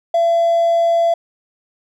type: tone with hard clipping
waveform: triangle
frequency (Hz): 675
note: E5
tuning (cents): +41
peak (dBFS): -12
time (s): 0.14-1.14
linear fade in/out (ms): 5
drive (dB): 4
effects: none